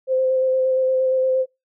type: tone with vibrato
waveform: sine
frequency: 520 Hz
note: C5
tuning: 11 cents flat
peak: -16 dBFS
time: 0.07-1.46 s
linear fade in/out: 50 ms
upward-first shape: square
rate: 8.6 Hz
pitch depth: 11 cents each way
effects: noise-tail reverb RT60 0.2 s tail -21 dB re dry